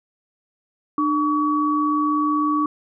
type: tone pair together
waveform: sine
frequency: 300 / 1134 Hz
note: D4 / C#6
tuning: +37 / +39 cents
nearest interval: octave + major seventh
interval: 2302 cents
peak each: -20 dBFS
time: 0.98-2.66 s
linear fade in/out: 2 ms
effects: none